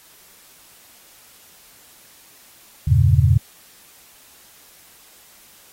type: chord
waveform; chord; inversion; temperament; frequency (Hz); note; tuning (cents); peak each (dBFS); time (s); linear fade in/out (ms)
sine; E diminished seventh; none; equal; 82.41 / 98 / 116.54 / 138.59; E2 / G2 / Bb2 / Db3; 0 / 0 / 0 / 0; -17; 2.87-3.38; 10
effects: white hiss -49 dBFS RMS until 5.72 s + AAC 48 kbps